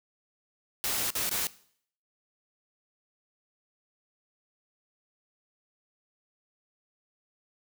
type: noise with dropouts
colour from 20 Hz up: white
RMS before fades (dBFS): -30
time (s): 0.84-1.47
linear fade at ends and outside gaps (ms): 0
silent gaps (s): 1.104-1.153 / 1.293-1.313
effects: noise-tail reverb RT60 0.6 s tail -19 dB re dry